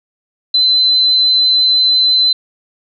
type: tone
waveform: sine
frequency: 4047 Hz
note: B7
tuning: 42 cents sharp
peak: -8 dBFS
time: 0.54-2.33 s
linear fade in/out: 5 ms
effects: none